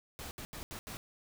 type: noise bursts at uneven times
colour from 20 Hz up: pink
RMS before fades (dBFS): -44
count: 5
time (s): 0.19-0.31 / 0.38-0.45 / 0.53-0.63 / 0.71-0.79 / 0.87-0.97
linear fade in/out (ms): 0
effects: none